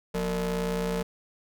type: ring-modulated tone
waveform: 35% pulse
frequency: 138.59 Hz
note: C#3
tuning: in tune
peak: -22 dBFS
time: 0.14-1.03 s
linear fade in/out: 10 ms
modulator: 317 Hz
effects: none

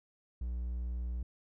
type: tone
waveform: triangle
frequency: 60.4 Hz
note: B1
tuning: 38 cents flat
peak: -32 dBFS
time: 0.41-1.23 s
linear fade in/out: 5 ms
effects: none

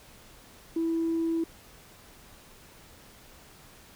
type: tone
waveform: sine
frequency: 329.2 Hz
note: E4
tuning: 2 cents flat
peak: -24 dBFS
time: 0.76-1.44 s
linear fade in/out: 5 ms
effects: tanh soft clip ceiling -21 dBFS + pink hiss -53 dBFS RMS until 3.95 s

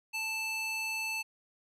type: tone with high-pass filter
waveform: square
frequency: 880 Hz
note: A5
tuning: in tune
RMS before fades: -35 dBFS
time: 0.13-1.23 s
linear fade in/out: 20 ms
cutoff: 2000 Hz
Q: 9.6
effects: resampled to 32000 Hz

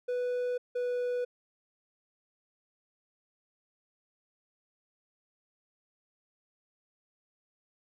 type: tone pair in turn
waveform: triangle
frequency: 493.9 / 491.8 Hz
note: B4 / B4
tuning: 0 / -7 cents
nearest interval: unison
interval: 7 cents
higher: first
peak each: -27 dBFS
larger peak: neither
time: 0.08-0.58 / 0.75-1.25 s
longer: neither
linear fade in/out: 10 ms
effects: none

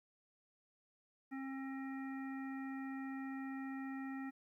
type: harmonic tone with a mistuned harmonic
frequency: 268.5 Hz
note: C4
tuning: 45 cents sharp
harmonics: 1 / 3 / 5 / 7 / 9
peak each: -42 / -53 / -56 / -53 / -62 dBFS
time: 1.31-4.31 s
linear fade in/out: 20 ms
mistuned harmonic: 9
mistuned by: -15 cents
effects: 13-bit

